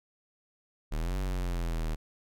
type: linear two-way sweep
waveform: square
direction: up then down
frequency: 36.05 to 47.73 to 38.74 Hz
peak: -30 dBFS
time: 0.91-1.96 s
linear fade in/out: 20 ms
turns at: 1.17 s
effects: none